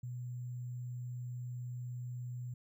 sine tone with sample-and-hold, 123.47 Hz, B2, in tune, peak -39 dBFS, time 0.03-2.54 s, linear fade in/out 5 ms, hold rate 7350 Hz, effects none

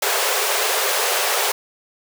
pink high-pass noise, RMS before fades -20 dBFS, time 0.02-1.52 s, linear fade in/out 5 ms, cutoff 390 Hz, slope 96 dB/octave, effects none

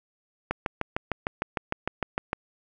click train, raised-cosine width 0.5 ms, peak -11 dBFS, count 13, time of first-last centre 0.51-2.331 s, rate 6.59 Hz, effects none

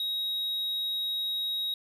triangle tone, 3797 Hz, A#7, 31 cents sharp, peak -27 dBFS, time 0-1.74 s, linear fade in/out 2 ms, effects none

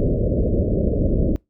pink low-pass noise, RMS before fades -19 dBFS, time 0-1.36 s, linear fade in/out 0 ms, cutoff 610 Hz, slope 96 dB/octave, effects noise-tail reverb RT60 0.2 s tail -25 dB re dry

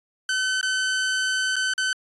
sawtooth tone with dropouts, 1523 Hz, F#6, 50 cents sharp, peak -18 dBFS, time 0.29-1.93 s, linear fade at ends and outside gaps 2 ms, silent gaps 0.612-0.629 / 1.558-1.564 / 1.737-1.779 s, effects resampled to 22050 Hz

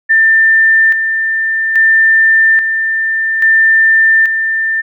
sine tone with tremolo, 1790 Hz, A6, 29 cents sharp, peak -5 dBFS, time 0.09-4.82 s, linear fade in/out 20 ms, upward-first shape square, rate 0.6 Hz, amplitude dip 50%, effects none

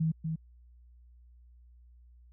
sine tone with echo, 160 Hz, D#3, 49 cents sharp, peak -25 dBFS, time 0-0.12 s, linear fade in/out 10 ms, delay 240 ms, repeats 1, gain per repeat -5 dB, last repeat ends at 0.36 s, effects added 60 Hz sine -54 dBFS peak until 2.32 s

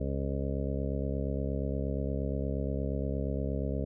harmonic tone, 68.5 Hz, C#2, 20 cents flat, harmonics 1 / 2 / 3 / 4 / 6 / 7 / 8 / 9, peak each -33 / -36 / -38 / -39 / -41 / -41 / -42 / -43 dBFS, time 0-3.85 s, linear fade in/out 10 ms, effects none

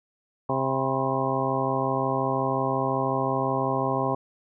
harmonic tone with a mistuned harmonic, 133 Hz, C3, 29 cents sharp, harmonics 1 / 2 / 3 / 4 / 5 / 6 / 7 / 8, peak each -31 / -31 / -31 / -31 / -31 / -31 / -31 / -31 dBFS, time 0.49-4.15 s, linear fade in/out 5 ms, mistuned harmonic 7, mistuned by +86 cents, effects none

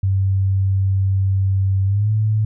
sine tone with pitch glide, 96.5 to 107.69 Hz, G2 to A2, -27 to -37 cents, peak -14 dBFS, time 0.03-2.45 s, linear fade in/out 5 ms, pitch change +190 cents, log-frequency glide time 1.85-2.11 s, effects none

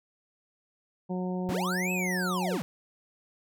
harmonic tone, 182.5 Hz, F#3, 24 cents flat, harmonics 1 / 2 / 3 / 4 / 5, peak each -30 / -36 / -40 / -42 / -44 dBFS, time 1.09-2.58 s, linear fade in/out 20 ms
square linear two-way sweep, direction up then down, 87.8 to 2637 to 136.1 Hz, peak -31 dBFS, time 1.49-2.62 s, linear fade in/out 0 ms, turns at 1.92 s
effects none

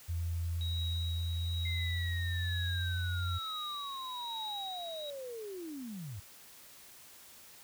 sine tone with pitch glide, 84.5 to 88.7 Hz, E2 to F2, +43 to +27 cents, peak -32 dBFS, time 0.08-3.39 s, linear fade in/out 20 ms, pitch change +84 cents, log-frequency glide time 1.12-2.82 s
sine tone with tremolo, 3826 Hz, A#7, 44 cents sharp, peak -38 dBFS, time 0.61-5.1 s, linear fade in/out 0 ms, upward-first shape sine, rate 1.1 Hz, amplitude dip 45%
sine linear sweep, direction down, 2100 to 87 Hz, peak -40 dBFS, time 1.65-6.2 s, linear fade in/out 5 ms
effects white hiss -55 dBFS RMS until 7.63 s

